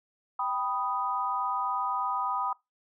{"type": "chord", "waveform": "sine", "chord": "G augmented", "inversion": "none", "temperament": "equal", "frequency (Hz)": [784, 987.8, 1244.5], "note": ["G5", "B5", "D#6"], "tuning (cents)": [0, 0, 0], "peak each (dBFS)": [-34, -31, -31], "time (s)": [0.39, 2.53], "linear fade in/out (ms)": 5, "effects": ["noise-tail reverb RT60 0.2 s tail -22 dB re dry"]}